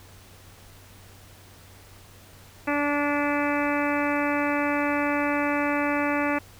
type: harmonic tone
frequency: 290 Hz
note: D4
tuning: 22 cents flat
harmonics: 1 / 2 / 3 / 4 / 5 / 6 / 7 / 8 / 9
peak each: -26 / -29 / -31 / -32 / -33 / -34 / -34 / -35 / -36 dBFS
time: 2.67-6.39 s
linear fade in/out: 10 ms
effects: added 95 Hz sine -51 dBFS peak until 6.59 s + pink hiss -51 dBFS RMS until 6.59 s